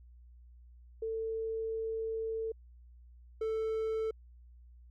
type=tone pair in turn; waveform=sine / triangle; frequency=446.5 / 441.9 Hz; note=A4 / A4; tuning=+25 / +7 cents; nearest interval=unison; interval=18 cents; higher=first; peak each=-33 / -29 dBFS; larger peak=second; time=1.02-2.52 / 3.41-4.11 s; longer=first; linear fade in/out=5 ms; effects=added 60 Hz sine -53 dBFS peak until 4.9 s